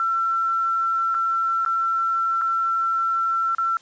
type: tone with dropouts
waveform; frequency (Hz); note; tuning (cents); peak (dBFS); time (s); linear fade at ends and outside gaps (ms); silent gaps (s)
sine; 1347; E6; +37; -19; 0-3.77; 1; 1.144-1.148 / 1.65-1.661 / 2.413-2.417 / 3.549-3.583
effects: white hiss -52 dBFS RMS until 3.81 s + resampled to 16000 Hz